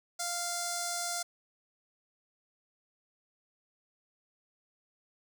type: tone with notch filter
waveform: 5% pulse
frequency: 697 Hz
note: F5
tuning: 4 cents flat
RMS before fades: -35 dBFS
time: 0.19-1.23 s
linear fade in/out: 10 ms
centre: 2700 Hz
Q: 0.73
effects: none